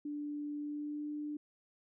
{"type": "tone with pitch glide", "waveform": "sine", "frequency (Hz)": [293.7, 297.3], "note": ["D4", "D4"], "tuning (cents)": [0, 21], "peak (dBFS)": -37, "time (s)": [0.05, 1.37], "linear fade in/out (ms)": 5, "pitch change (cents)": 21, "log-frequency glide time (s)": [0.57, 1.08], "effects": []}